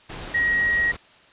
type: tone in noise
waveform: sine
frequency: 1896 Hz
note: A#6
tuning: 29 cents sharp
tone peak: -18 dBFS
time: 0.34-0.92 s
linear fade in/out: 10 ms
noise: pink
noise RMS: -35 dBFS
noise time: 0.09-0.97 s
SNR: +14 dB
effects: white hiss -52 dBFS RMS until 1.32 s + resampled to 8000 Hz